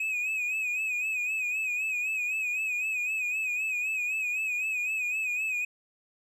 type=tone with vibrato; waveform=triangle; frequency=2525 Hz; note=D#7; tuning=25 cents sharp; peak=-26 dBFS; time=0-5.65 s; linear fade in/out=5 ms; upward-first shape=sine; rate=3.9 Hz; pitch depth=67 cents each way; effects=none